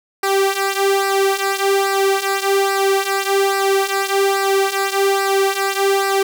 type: tone with flanger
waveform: sawtooth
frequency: 392 Hz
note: G4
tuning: in tune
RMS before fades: -17 dBFS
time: 0.23-6.23 s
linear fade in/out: 5 ms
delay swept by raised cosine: 0.3 to 2.9 ms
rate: 1.2 Hz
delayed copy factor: -0.75
effects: none